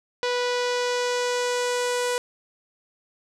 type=tone with low-pass filter sweep; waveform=sawtooth; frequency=491.3 Hz; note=B4; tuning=9 cents flat; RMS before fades=-25 dBFS; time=0.23-2.18 s; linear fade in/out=0 ms; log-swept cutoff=4700 to 9100 Hz; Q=1.5; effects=none